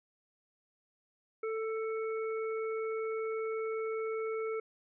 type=harmonic tone; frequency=442.6 Hz; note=A4; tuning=10 cents sharp; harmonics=1 / 3 / 5; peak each=-33 / -43 / -47 dBFS; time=1.43-4.6 s; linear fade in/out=5 ms; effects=none